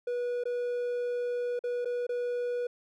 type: tone with dropouts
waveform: triangle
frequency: 486.7 Hz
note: B4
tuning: 25 cents flat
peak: -27 dBFS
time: 0.07-2.67 s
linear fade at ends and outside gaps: 5 ms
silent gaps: 0.438-0.454 / 1.592-1.638 / 1.848-1.855 / 2.068-2.091 s
effects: none